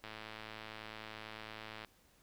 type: click train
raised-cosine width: 0.3 ms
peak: -30 dBFS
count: 198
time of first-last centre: 0.04-1.847 s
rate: 109 Hz
effects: pink hiss -68 dBFS RMS until 2.22 s